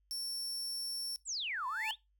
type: tone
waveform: sawtooth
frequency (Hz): 5440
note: F8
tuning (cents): -46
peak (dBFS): -34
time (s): 0.11-1.16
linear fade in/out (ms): 0
type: exponential two-way sweep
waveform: sine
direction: down then up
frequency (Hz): 8340 to 967 to 3841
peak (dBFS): -35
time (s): 1.25-1.96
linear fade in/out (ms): 50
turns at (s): 1.67
type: tone with exponential growth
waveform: 30% pulse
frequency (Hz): 877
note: A5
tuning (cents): -6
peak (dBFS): -33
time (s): 1.46-1.91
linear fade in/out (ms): 2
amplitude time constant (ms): 97
effects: noise-tail reverb RT60 0.2 s tail -20 dB re dry + added 50 Hz sine -70 dBFS peak until 2.19 s